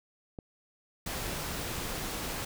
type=click; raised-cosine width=2 ms; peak=-27 dBFS; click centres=0.388 s
type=noise; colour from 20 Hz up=pink; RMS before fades=-36 dBFS; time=1.06-2.45 s; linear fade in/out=5 ms
effects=none